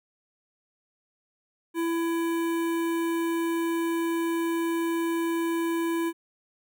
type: tone with notch filter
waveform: square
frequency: 333.6 Hz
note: E4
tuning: 21 cents sharp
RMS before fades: -27 dBFS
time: 1.74-6.13 s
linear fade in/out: 50 ms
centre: 5000 Hz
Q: 0.84
effects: none